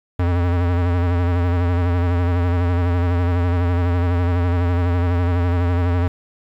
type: tone with vibrato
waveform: square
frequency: 87.7 Hz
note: F2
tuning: 8 cents sharp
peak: -16 dBFS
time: 0.19-6.08 s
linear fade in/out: 5 ms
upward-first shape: sine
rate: 12 Hz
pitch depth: 47 cents each way
effects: low-pass 2000 Hz 12 dB/octave + 8-bit